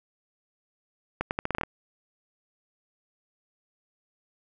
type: accelerating click train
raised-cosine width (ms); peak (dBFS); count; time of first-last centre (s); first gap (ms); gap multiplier
0.5; -12; 9; 1.21-1.635; 99; 0.81
effects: none